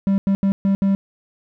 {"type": "tone bursts at uneven times", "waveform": "triangle", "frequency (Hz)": 196, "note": "G3", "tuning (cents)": 0, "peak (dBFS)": -12, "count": 5, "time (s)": [[0.07, 0.18], [0.27, 0.35], [0.43, 0.52], [0.65, 0.75], [0.82, 0.95]], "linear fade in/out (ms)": 0, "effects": []}